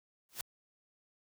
white noise with exponential growth, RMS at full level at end -35 dBFS, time 0.29-0.41 s, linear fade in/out 1 ms, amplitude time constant 25 ms, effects high-pass 80 Hz 12 dB/octave

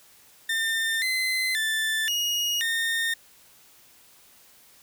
30% pulse tone with pitch steps, 1804 / 2049 / 1763 / 2877 / 1830 Hz, A6 / C7 / A6 / F#7 / A#6, +43 / -37 / +3 / -49 / -32 cents, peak -21 dBFS, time 0.49-3.14 s, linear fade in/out 5 ms, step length 530 ms, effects white hiss -55 dBFS RMS until 4.82 s

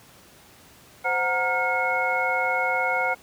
sine tone cluster, 520 / 737 / 932 / 1415 / 2182 Hz, C5 / F#5 / A#5 / F6 / C#7, -11 / -7 / -1 / +22 / -28 cents, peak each -29 / -27 / -30 / -27 / -26 dBFS, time 1.04-3.15 s, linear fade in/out 20 ms, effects pink hiss -51 dBFS RMS until 3.22 s + high-pass 80 Hz 12 dB/octave

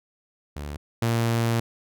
sawtooth tone pair in turn, 73 / 115.88 Hz, D2 / A#2, -10 / -10 cents, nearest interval minor sixth, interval 800 cents, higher second, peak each -28 / -17 dBFS, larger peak second, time 0.56-0.77 / 1.02-1.6 s, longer second, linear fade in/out 5 ms, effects none

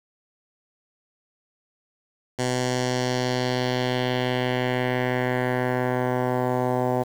10% pulse tone with low-pass filter sweep, 125.9 Hz, B2, 34 cents sharp, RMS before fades -24 dBFS, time 2.38-7.04 s, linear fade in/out 20 ms, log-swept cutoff 7800 to 840 Hz, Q 1.7, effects 7-bit

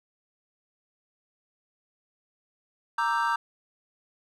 triangle chord, E half-diminished seventh, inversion second, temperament equal, 932.3 / 1174.7 / 1318.5 / 1568 Hz, Bb5 / D6 / E6 / G6, 0 / 0 / 0 / 0 cents, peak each -25 / -28 / -30 / -28 dBFS, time 2.98-3.36 s, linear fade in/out 5 ms, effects none

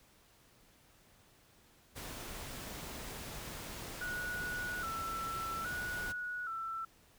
pink noise, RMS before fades -45 dBFS, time 1.95-6.13 s, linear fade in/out 20 ms
sine tone with vibrato, 1396.9 Hz, F6, in tune, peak -37 dBFS, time 4.01-6.85 s, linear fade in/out 5 ms, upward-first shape square, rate 0.61 Hz, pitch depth 80 cents each way
effects pink hiss -65 dBFS RMS until 7.18 s

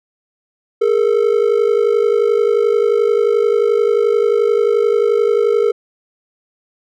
triangle ring-modulated tone, 440 Hz, A4, in tune, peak -6 dBFS, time 0.81-5.72 s, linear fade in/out 10 ms, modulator 25.7 Hz, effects none

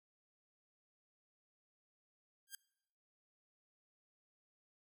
5% pulse tone with exponential growth, 1604 Hz, G6, 39 cents sharp, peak -31 dBFS, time 2.47-2.55 s, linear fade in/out 2 ms, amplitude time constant 17 ms, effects noise-tail reverb RT60 0.9 s tail -24 dB re dry

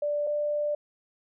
sine tone pair in turn, 587.3 / 591.4 Hz, D5 / D5, 0 / +12 cents, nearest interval unison, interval 12 cents, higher second, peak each -25 dBFS, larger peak neither, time 0.02-0.27 / 0.27-0.75 s, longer second, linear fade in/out 5 ms, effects none

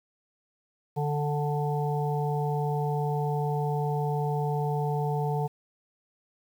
harmonic tone, 147.1 Hz, D3, 3 cents sharp, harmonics 1 / 3 / 5 / 6, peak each -27 / -32 / -34 / -35 dBFS, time 0.96-5.48 s, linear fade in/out 20 ms, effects 9-bit

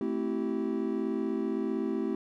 triangle chord, A minor seventh, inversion none, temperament equal with one note detuned, 220 / 261.6 / 329.6 / 385.3 Hz, A3 / C4 / E4 / G4, 0 / 0 / 0 / -30 cents, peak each -32 dBFS, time 0.01-2.15 s, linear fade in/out 2 ms, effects none

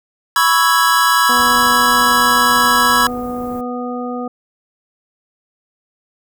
square chord, C# minor seventh, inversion third, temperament equal, 987.8 / 1108.7 / 1318.5 / 1661.2 Hz, B5 / C#6 / E6 / G#6, 0 / 0 / 0 / 0 cents, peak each -17 dBFS, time 0.36-3.07 s, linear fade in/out 2 ms
harmonic tone, 246.2 Hz, B3, 5 cents flat, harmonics 1 / 2 / 3 / 5, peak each -23 / -26 / -28 / -30 dBFS, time 1.29-4.28 s, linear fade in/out 5 ms
pink band-stop noise, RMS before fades -35 dBFS, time 1.36-3.61 s, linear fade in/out 5 ms, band 830 to 16000 Hz, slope 12 dB/octave
effects none

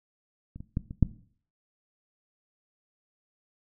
clicks, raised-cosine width 5 ms, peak -29 / -28 / -15 / -25 / -7 dBFS, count 5, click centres 0.56 / 0.605 / 0.771 / 0.909 / 1.027 s, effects noise-tail reverb RT60 0.5 s tail -17 dB re dry

